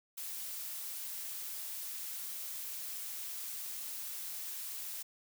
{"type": "noise", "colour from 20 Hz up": "blue", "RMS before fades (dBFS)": -42, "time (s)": [0.17, 5.03], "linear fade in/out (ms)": 10, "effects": []}